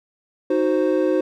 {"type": "chord", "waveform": "triangle", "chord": "C diminished", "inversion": "first", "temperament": "equal", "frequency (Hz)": [311.1, 370, 523.3], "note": ["Eb4", "Gb4", "C5"], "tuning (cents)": [0, 0, 0], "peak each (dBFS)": -19, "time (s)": [0.5, 1.21], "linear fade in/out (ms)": 5, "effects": []}